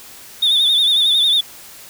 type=tone with vibrato; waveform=sine; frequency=3588 Hz; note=A7; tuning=33 cents sharp; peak=-9 dBFS; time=0.42-1.41 s; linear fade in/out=10 ms; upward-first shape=sine; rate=11 Hz; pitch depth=72 cents each way; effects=tanh soft clip ceiling -10 dBFS + white hiss -39 dBFS RMS until 1.89 s

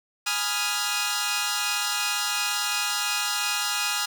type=chord; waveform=10% pulse; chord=F half-diminished seventh; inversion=first; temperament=equal; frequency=830.6 / 987.8 / 1244.5 / 1396.9 Hz; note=Ab5 / Cb6 / Eb6 / F6; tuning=0 / 0 / 0 / 0 cents; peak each=-22 / -26 / -22 / -20 dBFS; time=0.26-4.06 s; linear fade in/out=10 ms; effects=none

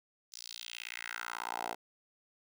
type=tone with high-pass filter sweep; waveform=10% pulse; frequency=58.27 Hz; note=A#1; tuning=in tune; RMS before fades=-42 dBFS; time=0.32-1.75 s; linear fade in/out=10 ms; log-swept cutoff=5600 to 610 Hz; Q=2.8; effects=none

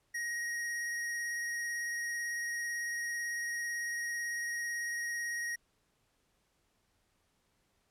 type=tone with vibrato; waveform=square; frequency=1883 Hz; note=A#6; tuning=17 cents sharp; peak=-35 dBFS; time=0.14-5.56 s; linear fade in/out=10 ms; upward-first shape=sine; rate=18 Hz; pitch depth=10 cents each way; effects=pink hiss -75 dBFS RMS until 7.9 s + low-pass 12000 Hz 12 dB/octave

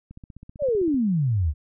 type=click train; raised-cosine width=5 ms; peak=-29 dBFS; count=14; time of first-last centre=0.11-0.943 s; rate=15.6 Hz
type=exponential sweep; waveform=sine; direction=down; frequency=622.3 to 68.9 Hz; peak=-19 dBFS; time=0.59-1.54 s; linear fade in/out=50 ms
effects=none

